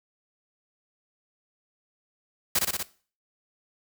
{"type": "noise with echo", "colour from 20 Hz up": "white", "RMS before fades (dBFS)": -23, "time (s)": [2.55, 2.59], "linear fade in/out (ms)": 5, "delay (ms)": 60, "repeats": 4, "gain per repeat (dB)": -2, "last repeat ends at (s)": 2.83, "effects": ["noise-tail reverb RT60 0.4 s tail -18 dB re dry"]}